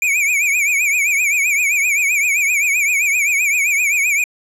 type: tone with vibrato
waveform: square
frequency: 2349 Hz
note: D7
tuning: in tune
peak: -14 dBFS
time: 0.02-4.24 s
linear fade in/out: 2 ms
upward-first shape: triangle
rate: 7.7 Hz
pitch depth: 140 cents each way
effects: low-pass 12000 Hz 12 dB/octave